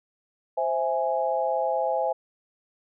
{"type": "chord", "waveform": "sine", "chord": "C augmented", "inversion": "none", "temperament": "equal", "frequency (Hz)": [523.3, 659.3, 830.6], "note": ["C5", "E5", "G#5"], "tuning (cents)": [0, 0, 0], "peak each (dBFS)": -27, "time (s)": [0.57, 2.13], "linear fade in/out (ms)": 10, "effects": []}